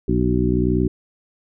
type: harmonic tone with a mistuned harmonic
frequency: 61 Hz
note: B1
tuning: 21 cents flat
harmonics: 1 / 2 / 3 / 4 / 5 / 6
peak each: -23 / -23 / -23 / -23 / -23 / -23 dBFS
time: 0.08-0.88 s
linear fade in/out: 5 ms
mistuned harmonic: 6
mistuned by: +32 cents
effects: none